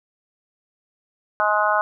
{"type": "harmonic tone", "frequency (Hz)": 210.2, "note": "G#3", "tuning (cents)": 21, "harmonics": [3, 4, 5, 6, 7], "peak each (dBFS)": [-23, -23, -23, -23, -23], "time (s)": [1.4, 1.81], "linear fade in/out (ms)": 0, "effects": []}